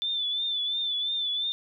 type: tone with vibrato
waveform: sine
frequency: 3520 Hz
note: A7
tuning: in tune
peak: -26 dBFS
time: 0.02-1.52 s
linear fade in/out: 0 ms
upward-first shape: triangle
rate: 2.9 Hz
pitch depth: 63 cents each way
effects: none